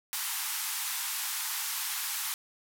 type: band-pass noise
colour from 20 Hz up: white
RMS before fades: -34 dBFS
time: 0.13-2.34 s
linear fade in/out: 0 ms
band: 790 to 16000 Hz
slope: 96 dB/octave
effects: none